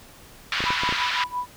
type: band-pass noise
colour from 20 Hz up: pink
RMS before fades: -26 dBFS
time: 0.52-1.24 s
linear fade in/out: 2 ms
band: 1200 to 4200 Hz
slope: 24 dB/octave
type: clicks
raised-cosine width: 2 ms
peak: -17 dBFS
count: 6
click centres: 0.605 / 0.64 / 0.705 / 0.835 / 0.891 / 0.925 s
type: tone with tremolo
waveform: sine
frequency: 987.8 Hz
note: B5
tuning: in tune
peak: -23 dBFS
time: 0.65-1.47 s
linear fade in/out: 20 ms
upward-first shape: sine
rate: 5.8 Hz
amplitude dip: 90%
effects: pink hiss -48 dBFS RMS until 1.56 s